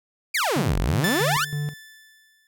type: exponential two-way sweep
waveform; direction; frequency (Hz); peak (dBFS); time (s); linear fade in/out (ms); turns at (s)
sawtooth; down then up; 2514 to 38.53 to 1634; -17; 0.34-1.45; 10; 0.78
type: tone with tremolo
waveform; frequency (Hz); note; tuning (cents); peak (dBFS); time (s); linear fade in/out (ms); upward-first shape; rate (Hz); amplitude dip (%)
triangle; 146.83; D3; 0; -22; 0.56-1.74; 5; square; 3.1; 75
type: tone with exponential decay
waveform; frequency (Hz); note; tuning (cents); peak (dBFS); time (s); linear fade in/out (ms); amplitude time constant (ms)
sawtooth; 1753; A6; -7; -18; 1.04-2.47; 1; 310
effects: none